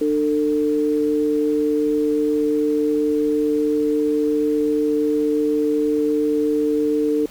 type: tone pair together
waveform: sine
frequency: 299.4 / 448.6 Hz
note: D4 / A4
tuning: +33 / +34 cents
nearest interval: perfect fifth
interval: 701 cents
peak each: -19 dBFS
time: 0.01-7.26 s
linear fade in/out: 5 ms
effects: pink hiss -44 dBFS RMS until 7.3 s